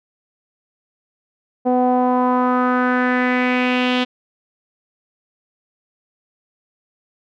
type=tone with low-pass filter sweep; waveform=sawtooth; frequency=250.5 Hz; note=B3; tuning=25 cents sharp; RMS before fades=-17 dBFS; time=1.65-4.05 s; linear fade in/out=20 ms; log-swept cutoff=660 to 3300 Hz; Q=3.5; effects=none